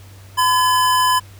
square tone pair together, 1011.8 / 1700 Hz, B5 / G#6, +42 / +40 cents, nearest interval major sixth, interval 898 cents, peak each -14 / -24 dBFS, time 0.37-1.2 s, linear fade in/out 20 ms, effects added 97 Hz sine -39 dBFS peak until 1.39 s + pink hiss -47 dBFS RMS until 1.39 s

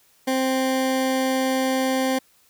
20% pulse tone, 262.1 Hz, C4, 3 cents sharp, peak -15 dBFS, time 0.27-2.19 s, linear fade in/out 10 ms, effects white hiss -59 dBFS RMS until 2.49 s

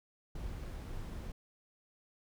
brown noise, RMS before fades -42 dBFS, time 0.35-1.32 s, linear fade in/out 5 ms, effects none

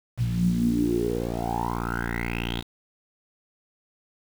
10% pulse tone with low-pass filter sweep, 58.27 Hz, A#1, in tune, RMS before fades -26 dBFS, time 0.17-2.64 s, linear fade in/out 50 ms, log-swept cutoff 120 to 3800 Hz, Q 8.1, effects 7-bit

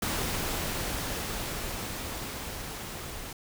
pink noise with level ramp, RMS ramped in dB -30 to -40 dBFS, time 0.02-3.33 s, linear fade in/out 5 ms, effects none

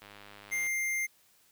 click train, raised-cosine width 0.3 ms, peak -33 dBFS, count 67, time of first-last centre 0.02-0.667 s, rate 102 Hz
square tone, 2100 Hz, C7, 6 cents sharp, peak -30 dBFS, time 0.51-1.07 s, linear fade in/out 20 ms
effects white hiss -65 dBFS RMS until 1.51 s

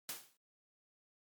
white noise with exponential decay, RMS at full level -39 dBFS, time 0.09-0.37 s, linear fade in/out 1 ms, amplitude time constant 59 ms, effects high-pass 150 Hz 12 dB/octave + MP3 96 kbps

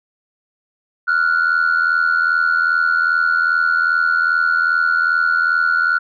sine tone pair together, 1388 / 1470.5 Hz, F6 / F#6, -11 / -11 cents, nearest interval minor second, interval 100 cents, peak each -15 / -14 dBFS, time 1.07-5.99 s, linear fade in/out 20 ms, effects tanh soft clip ceiling -9 dBFS

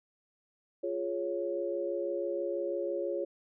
sine chord, Db major, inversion first, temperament equal, 349.2 / 415.3 / 554.4 Hz, F4 / Ab4 / Db5, 0 / 0 / 0 cents, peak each -35 / -37 / -34 dBFS, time 0.83-3.25 s, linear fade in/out 10 ms, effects none

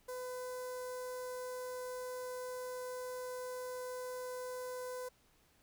sawtooth tone with notch filter, 503 Hz, B4, 32 cents sharp, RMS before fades -43 dBFS, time 0.08-5.09 s, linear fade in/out 10 ms, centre 2800 Hz, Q 0.52, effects pink hiss -70 dBFS RMS until 5.62 s

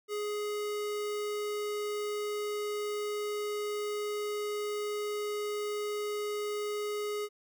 square tone, 417.1 Hz, G#4, 7 cents sharp, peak -33 dBFS, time 0.08-7.29 s, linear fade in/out 50 ms, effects none

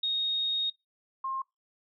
sine tone pair in turn, 3729 / 1064.4 Hz, A#7 / C6, 0 / +29 cents, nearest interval octave + minor seventh, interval 2171 cents, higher first, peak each -26 / -30 dBFS, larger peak first, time 0.03-0.7 / 1.24-1.42 s, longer first, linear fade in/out 5 ms, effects noise-tail reverb RT60 0.2 s tail -25 dB re dry

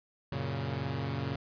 sawtooth chord, F# major, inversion none, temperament equal, 92.5 / 116.54 / 138.59 Hz, F#2 / A#2 / C#3, 0 / 0 / 0 cents, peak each -35 / -33 / -31 dBFS, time 0.32-1.36 s, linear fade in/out 5 ms, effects resampled to 11025 Hz

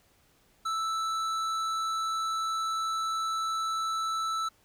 sine tone with hard clipping, 1318.5 Hz, E6, in tune, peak -30 dBFS, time 0.65-4.49 s, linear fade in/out 10 ms, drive 11 dB, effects pink hiss -65 dBFS RMS until 4.64 s

